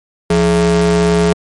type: ring-modulated tone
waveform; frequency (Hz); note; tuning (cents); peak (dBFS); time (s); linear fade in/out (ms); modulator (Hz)
square; 123.47; B2; 0; -7; 0.3-1.33; 5; 298
effects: MP3 48 kbps